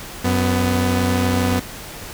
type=tone pair together; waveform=sawtooth; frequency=92.09 / 249 Hz; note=F#2 / B3; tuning=-8 / +14 cents; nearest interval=octave + perfect fourth; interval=1722 cents; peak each=-15 dBFS; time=0.24-1.6 s; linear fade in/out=10 ms; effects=pink hiss -34 dBFS RMS until 2.13 s